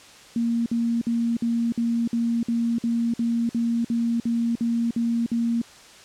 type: tone bursts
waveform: sine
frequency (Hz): 233.1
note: A#3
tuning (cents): 0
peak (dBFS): -20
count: 15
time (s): 0.36-5.616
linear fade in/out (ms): 2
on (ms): 300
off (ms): 54
effects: white hiss -47 dBFS RMS until 6.04 s + low-pass 7000 Hz 12 dB/octave